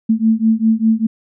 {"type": "beating tone pair", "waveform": "sine", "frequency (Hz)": [220, 225], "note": ["A3", "A3"], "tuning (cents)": [0, 39], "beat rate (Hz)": 5, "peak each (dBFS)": -14, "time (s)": [0.09, 1.07], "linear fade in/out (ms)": 10, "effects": []}